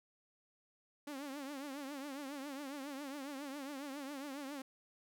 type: tone with vibrato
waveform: sawtooth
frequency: 279.7 Hz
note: C#4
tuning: 16 cents sharp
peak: -39 dBFS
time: 1.07-4.62 s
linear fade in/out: 5 ms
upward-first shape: triangle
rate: 7.3 Hz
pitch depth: 130 cents each way
effects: none